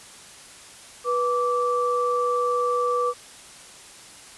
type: tone pair together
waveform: sine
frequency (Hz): 489.8 / 1165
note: B4 / D6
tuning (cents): -14 / -14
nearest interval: octave + minor third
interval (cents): 1500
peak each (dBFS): -23 / -23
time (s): 1.04-3.14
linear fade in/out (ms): 50
effects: white hiss -45 dBFS RMS until 4.37 s + resampled to 24000 Hz